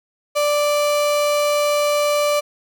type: tone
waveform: 35% pulse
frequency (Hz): 587.3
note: D5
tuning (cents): 0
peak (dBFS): -14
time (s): 0.35-2.41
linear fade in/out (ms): 20
effects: none